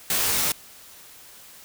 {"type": "noise with comb filter", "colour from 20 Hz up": "white", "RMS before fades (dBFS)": -23, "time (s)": [0.1, 0.52], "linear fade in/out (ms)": 2, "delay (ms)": 16, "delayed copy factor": -0.8, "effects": ["white hiss -47 dBFS RMS until 1.64 s"]}